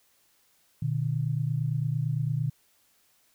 sine tone pair together, 122 / 150.85 Hz, B2 / D3, -21 / +47 cents, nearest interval major third, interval 368 cents, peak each -28 dBFS, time 0.82-2.5 s, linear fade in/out 5 ms, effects white hiss -66 dBFS RMS until 3.34 s

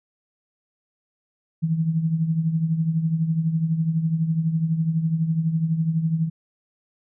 sine tone with tremolo, 161.9 Hz, E3, 31 cents flat, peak -16 dBFS, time 1.62-6.3 s, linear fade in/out 20 ms, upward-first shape triangle, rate 12 Hz, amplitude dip 70%, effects none

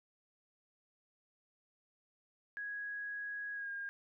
sine tone with pitch glide, 1660 to 1617.4 Hz, G#6 to G#6, -1 to -46 cents, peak -39 dBFS, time 2.57-3.89 s, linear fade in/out 0 ms, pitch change -45 cents, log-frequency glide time 3.54-3.7 s, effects none

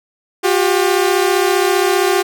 sawtooth tone pair together, 359 / 394.2 Hz, F4 / G4, +48 / +10 cents, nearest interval major second, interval 162 cents, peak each -11 dBFS, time 0.43-2.23 s, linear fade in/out 20 ms, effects none

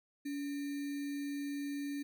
sine tone with sample-and-hold, 284.2 Hz, C#4, 43 cents sharp, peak -36 dBFS, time 0.25-2.03 s, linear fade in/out 10 ms, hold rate 2100 Hz, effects none

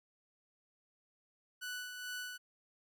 sawtooth tone with tremolo, 1485 Hz, F#6, 6 cents sharp, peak -36 dBFS, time 1.61-2.38 s, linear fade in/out 20 ms, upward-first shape sine, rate 2.3 Hz, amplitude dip 45%, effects none

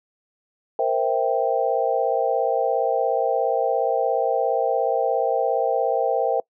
sine chord, C dominant seventh, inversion third, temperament equal, 466.2 / 523.3 / 659.3 / 784 Hz, Bb4 / C5 / E5 / G5, 0 / 0 / 0 / 0 cents, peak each -24 dBFS, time 0.79-6.4 s, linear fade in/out 2 ms, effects noise-tail reverb RT60 0.1 s tail -24 dB re dry

